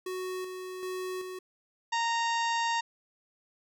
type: tone with tremolo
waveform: square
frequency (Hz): 370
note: F#4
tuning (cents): 0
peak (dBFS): -34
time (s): 0.06-1.39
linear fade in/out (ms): 5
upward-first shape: square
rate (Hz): 1.3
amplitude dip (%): 40
type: harmonic tone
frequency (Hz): 927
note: A#5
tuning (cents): -10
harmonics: 1 / 2 / 3 / 4 / 5 / 6 / 7 / 8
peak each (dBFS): -28 / -34 / -38 / -40 / -42 / -44 / -45 / -46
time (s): 1.92-2.81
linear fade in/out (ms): 10
effects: none